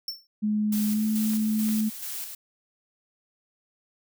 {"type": "tone with exponential decay", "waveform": "square", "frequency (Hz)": 5410, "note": "E8", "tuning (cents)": 44, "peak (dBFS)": -27, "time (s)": [0.08, 0.27], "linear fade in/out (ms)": 2, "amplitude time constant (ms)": 40}
{"type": "tone with pitch glide", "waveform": "sine", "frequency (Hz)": [211.6, 216.7], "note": ["G#3", "A3"], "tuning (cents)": [33, -26], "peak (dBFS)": -22, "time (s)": [0.42, 1.9], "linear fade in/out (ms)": 20, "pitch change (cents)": 41, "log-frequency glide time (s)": [0.91, 1.04]}
{"type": "noise with tremolo", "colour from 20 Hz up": "blue", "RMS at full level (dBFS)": -34, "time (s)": [0.72, 2.35], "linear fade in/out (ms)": 5, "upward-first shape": "square", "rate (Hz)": 2.3, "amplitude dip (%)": 45}
{"type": "clicks", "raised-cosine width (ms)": 0.3, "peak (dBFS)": -26, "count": 2, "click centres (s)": [1.335, 1.689]}
{"effects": []}